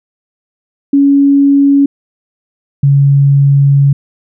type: tone pair in turn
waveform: sine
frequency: 280 / 140 Hz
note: C#4 / C#3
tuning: +18 / +18 cents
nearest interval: octave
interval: 1200 cents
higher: first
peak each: -4 dBFS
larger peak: neither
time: 0.93-1.86 / 2.83-3.93 s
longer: second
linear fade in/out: 5 ms
effects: none